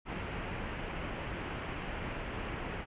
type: low-pass noise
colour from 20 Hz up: pink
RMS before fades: -39 dBFS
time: 0.05-2.86 s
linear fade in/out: 50 ms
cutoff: 3000 Hz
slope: 48 dB/octave
effects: resampled to 8000 Hz